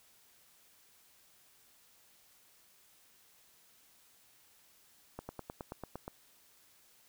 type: slowing click train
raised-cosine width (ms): 1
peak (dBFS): -27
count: 9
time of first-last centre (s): 5.19-6.079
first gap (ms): 100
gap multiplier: 1.03
effects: white hiss -65 dBFS RMS until 7.08 s